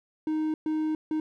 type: tone bursts at uneven times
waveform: triangle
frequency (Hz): 311.1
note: D#4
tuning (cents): 0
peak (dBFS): -23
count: 3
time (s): 0.27-0.54 / 0.66-0.95 / 1.11-1.2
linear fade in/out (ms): 2
effects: none